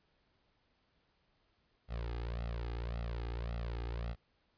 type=tone with flanger; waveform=sawtooth; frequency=58 Hz; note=A#1; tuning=8 cents flat; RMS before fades=-39 dBFS; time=1.88-4.16 s; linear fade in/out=50 ms; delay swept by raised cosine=1.5 to 2.46 ms; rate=1.8 Hz; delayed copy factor=+0.9; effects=pink hiss -75 dBFS RMS until 4.57 s + resampled to 11025 Hz